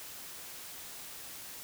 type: silence
effects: white hiss -46 dBFS RMS until 1.63 s